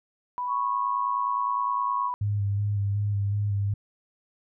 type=tone; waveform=sine; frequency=987.8 Hz; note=B5; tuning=in tune; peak=-27 dBFS; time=0.38-2.14 s; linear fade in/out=0 ms
type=tone with pitch glide; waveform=sine; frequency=1105 to 1097.4 Hz; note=C#6 to C#6; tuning=-6 to -18 cents; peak=-26 dBFS; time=0.47-2.11 s; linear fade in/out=50 ms; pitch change=-12 cents; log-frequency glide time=0.58-0.68 s
type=tone with vibrato; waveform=sine; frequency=101.7 Hz; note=G#2; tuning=36 cents flat; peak=-23 dBFS; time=2.21-3.74 s; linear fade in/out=5 ms; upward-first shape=square; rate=2.7 Hz; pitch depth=22 cents each way
effects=none